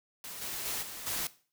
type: noise with level steps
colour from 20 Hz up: white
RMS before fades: -43 / -38 / -35 / -43 / -34 dBFS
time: 0.24-1.27 s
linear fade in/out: 2 ms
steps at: 0.41 / 0.65 / 0.82 / 1.06 s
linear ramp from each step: 10 ms
effects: noise-tail reverb RT60 0.4 s tail -17 dB re dry